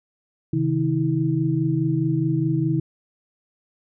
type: tone cluster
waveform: sine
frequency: 133.5 / 158.3 / 322.4 Hz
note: C3 / D#3 / E4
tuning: +35 / +30 / -38 cents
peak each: -23 dBFS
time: 0.53-2.8 s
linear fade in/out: 5 ms
effects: none